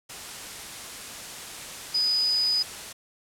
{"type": "tone in noise", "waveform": "sine", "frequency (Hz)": 4978, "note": "D#8", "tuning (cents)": 0, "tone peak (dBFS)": -21, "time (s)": [1.94, 2.63], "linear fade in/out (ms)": 10, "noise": "white", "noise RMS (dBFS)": -38, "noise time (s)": [0.09, 2.93], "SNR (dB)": 14, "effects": ["low-pass 10000 Hz 12 dB/octave"]}